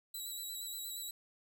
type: tone with vibrato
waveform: 10% pulse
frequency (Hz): 3926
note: B7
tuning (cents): -11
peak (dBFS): -34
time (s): 0.14-1.11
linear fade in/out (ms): 5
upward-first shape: square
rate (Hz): 8.5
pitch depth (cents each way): 26
effects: none